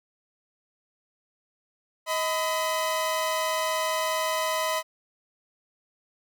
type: tone pair together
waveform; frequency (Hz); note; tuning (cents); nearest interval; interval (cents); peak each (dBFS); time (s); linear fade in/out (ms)
sawtooth; 632.2 / 1007; D#5 / B5; +27 / +33; minor sixth; 806; -24; 2.06-4.83; 50
effects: none